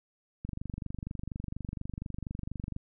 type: click train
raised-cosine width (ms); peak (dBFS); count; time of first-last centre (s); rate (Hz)
5; -24; 57; 0.45-2.764; 24.2
effects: none